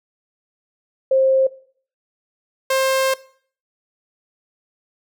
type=tone pair in turn; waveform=sine / sawtooth; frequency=530 / 530 Hz; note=C5 / C5; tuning=+22 / +22 cents; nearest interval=unison; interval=0 cents; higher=neither; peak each=-12 dBFS; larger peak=neither; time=1.11-1.47 / 2.7-3.14 s; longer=second; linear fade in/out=5 ms; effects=noise-tail reverb RT60 0.5 s tail -19 dB re dry